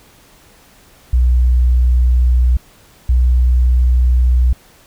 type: tone pair in turn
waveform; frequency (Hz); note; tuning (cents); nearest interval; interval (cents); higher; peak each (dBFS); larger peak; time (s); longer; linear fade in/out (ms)
sine; 61.6 / 61.9; B1 / B1; -4 / +5; unison; 9; second; -7; neither; 1.13-2.57 / 3.09-4.53; neither; 5
effects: tanh soft clip ceiling -5 dBFS + pink hiss -47 dBFS RMS until 4.86 s